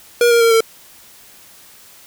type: tone with pitch steps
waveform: square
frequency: 477.1 / 468.4 / 459.8 / 451.4 Hz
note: A#4 / A#4 / A#4 / A4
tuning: +40 / +8 / -24 / +44 cents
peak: -10 dBFS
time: 0.21-0.606 s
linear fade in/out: 2 ms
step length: 99 ms
effects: white hiss -44 dBFS RMS until 2.06 s